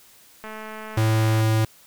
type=click train; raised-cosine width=0.5 ms; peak=-22 dBFS; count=211; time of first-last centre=0.44-1.408 s; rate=217 Hz
type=tone; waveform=square; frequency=110.2 Hz; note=A2; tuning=3 cents sharp; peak=-18 dBFS; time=0.97-1.65 s; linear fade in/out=5 ms
effects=white hiss -52 dBFS RMS until 1.86 s